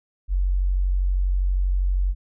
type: tone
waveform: sine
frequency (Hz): 46.25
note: F#1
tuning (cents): 0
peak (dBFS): -18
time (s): 0.28-2.15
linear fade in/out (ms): 50
effects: none